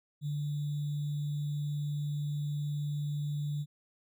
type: tone with sample-and-hold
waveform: sine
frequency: 146.83 Hz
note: D3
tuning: in tune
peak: -31 dBFS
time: 0.21-3.66 s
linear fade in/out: 50 ms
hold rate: 3675 Hz
effects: none